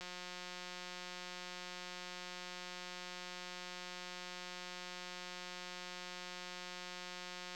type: click train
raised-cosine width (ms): 0.2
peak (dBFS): -29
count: 1358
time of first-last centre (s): 0.01-7.549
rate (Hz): 180
effects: none